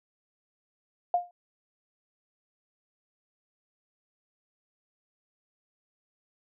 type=tone with exponential decay; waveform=sine; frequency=706 Hz; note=F5; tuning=19 cents sharp; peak=-18 dBFS; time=1.14-1.31 s; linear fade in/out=2 ms; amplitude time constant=36 ms; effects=none

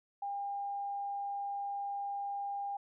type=tone; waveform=sine; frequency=803 Hz; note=G5; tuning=41 cents sharp; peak=-35 dBFS; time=0.22-2.77 s; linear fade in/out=5 ms; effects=none

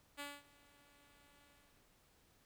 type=tone with ADSR envelope; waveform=5% pulse; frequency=286.9 Hz; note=D4; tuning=40 cents flat; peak=-32 dBFS; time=0.17-1.89 s; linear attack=30 ms; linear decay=220 ms; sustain=-24 dB; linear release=410 ms; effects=pink hiss -71 dBFS RMS until 2.45 s

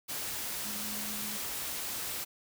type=tone in noise; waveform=sine; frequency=210 Hz; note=G#3; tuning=19 cents sharp; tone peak=-44 dBFS; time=0.64-1.38 s; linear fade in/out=20 ms; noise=white; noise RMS=-37 dBFS; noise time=0.08-2.25 s; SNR=-10 dB; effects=none

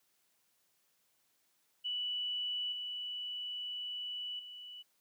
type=tone with level steps; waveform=sine; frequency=2960 Hz; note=F#7; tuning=in tune; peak=-34 / -38 / -46 dBFS; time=1.84-4.83 s; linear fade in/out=20 ms; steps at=2.72 / 4.39 s; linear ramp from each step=5 ms; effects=white hiss -75 dBFS RMS until 5 s + high-pass 100 Hz 12 dB/octave

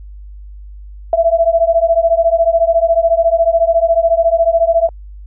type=beating tone pair; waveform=sine; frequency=659.3 / 673.3 Hz; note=E5 / E5; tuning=0 / +36 cents; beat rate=14 Hz; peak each=-12 dBFS; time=1.13-4.89 s; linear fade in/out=2 ms; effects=added 50 Hz sine -30 dBFS peak until 5.26 s

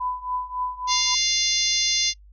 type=tone with tremolo; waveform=sine; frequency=1000 Hz; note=B5; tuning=21 cents sharp; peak=-22 dBFS; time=0-1.15 s; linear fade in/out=10 ms; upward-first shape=triangle; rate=3.6 Hz; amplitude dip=90%
type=harmonic tone; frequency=698.5 Hz; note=F5; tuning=in tune; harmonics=3 / 4 / 5 / 6 / 7 / 8 / 9; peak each=-30 / -31 / -26 / -27 / -26 / -28 / -26 dBFS; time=0.87-2.14 s; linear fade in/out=50 ms
effects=noise-tail reverb RT60 0.1 s tail -25 dB re dry + added 50 Hz sine -46 dBFS peak until 2.32 s

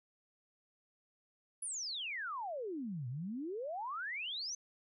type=exponential two-way sweep; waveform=sine; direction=down then up; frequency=10548 to 116.6 to 6320 Hz; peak=-38 dBFS; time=1.62-4.55 s; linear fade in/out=5 ms; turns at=3.08 s; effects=none

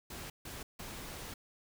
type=noise bursts at uneven times; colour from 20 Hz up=pink; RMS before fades=-45 dBFS; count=3; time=0.1-0.3 / 0.45-0.63 / 0.79-1.34 s; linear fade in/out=5 ms; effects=none

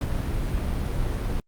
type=noise; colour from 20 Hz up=brown; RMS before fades=-26 dBFS; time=0.01-1.4 s; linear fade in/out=2 ms; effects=Opus 48 kbps

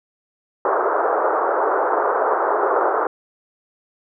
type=band-pass noise; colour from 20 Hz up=pink; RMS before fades=-19 dBFS; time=0.65-3.07 s; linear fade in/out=2 ms; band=380 to 1400 Hz; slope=48 dB/octave; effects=none

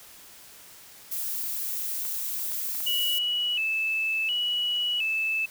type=noise; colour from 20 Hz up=violet; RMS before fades=-31 dBFS; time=1.11-3.19 s; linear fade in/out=10 ms
type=clicks; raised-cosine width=0.3 ms; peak=-27 dBFS; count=5; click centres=2.052 / 2.395 / 2.519 / 2.75 / 2.805 s
type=tone with vibrato; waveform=sine; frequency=2773 Hz; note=F7; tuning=13 cents flat; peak=-24 dBFS; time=2.86-5.46 s; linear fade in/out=10 ms; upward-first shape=square; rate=0.7 Hz; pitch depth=95 cents each way
effects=white hiss -49 dBFS RMS until 5.5 s

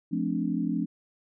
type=chord; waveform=sine; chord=D minor seventh; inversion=first; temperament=equal with one note detuned; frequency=174.61 / 215.5 / 261.6 / 293.7 Hz; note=F3 / A3 / C4 / D4; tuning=0 / -36 / 0 / 0 cents; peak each=-31 dBFS; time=0.11-0.86 s; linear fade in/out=20 ms; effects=none

